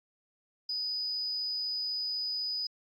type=tone with amplitude modulation; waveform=sine; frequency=4978 Hz; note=D#8; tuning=in tune; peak=-29 dBFS; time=0.69-2.67 s; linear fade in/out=5 ms; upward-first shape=sine; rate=264 Hz; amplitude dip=30%; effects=tanh soft clip ceiling -25 dBFS + AAC 64 kbps